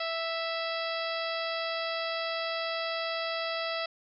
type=harmonic tone with a mistuned harmonic; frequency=659.3 Hz; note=E5; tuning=in tune; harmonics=1 / 2 / 3 / 4 / 5 / 6 / 7 / 8; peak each=-34 / -37 / -39 / -40 / -41 / -42 / -42 / -43 dBFS; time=0-3.86 s; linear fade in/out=5 ms; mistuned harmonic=8; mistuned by=-65 cents; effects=none